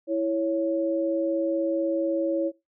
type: tone pair together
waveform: sine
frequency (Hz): 329.6 / 554.3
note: E4 / C#5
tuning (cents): 0 / 0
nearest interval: major sixth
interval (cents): 900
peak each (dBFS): -25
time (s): 0.07-2.52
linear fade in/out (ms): 50
effects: noise-tail reverb RT60 0.2 s tail -18 dB re dry